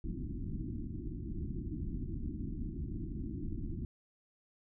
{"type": "low-pass noise", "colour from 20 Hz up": "pink", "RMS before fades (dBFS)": -39, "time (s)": [0.04, 3.85], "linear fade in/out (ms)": 2, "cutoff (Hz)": 350, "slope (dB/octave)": 96, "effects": []}